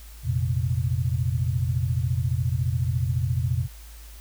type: chord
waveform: sine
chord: F suspended fourth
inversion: none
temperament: equal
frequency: 87.31 / 116.54 / 130.81 Hz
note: F2 / Bb2 / C3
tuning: 0 / 0 / 0 cents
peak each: -26 dBFS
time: 0.23-3.68 s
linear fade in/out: 50 ms
effects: added 54 Hz sine -41 dBFS peak until 4.2 s + white hiss -50 dBFS RMS until 4.2 s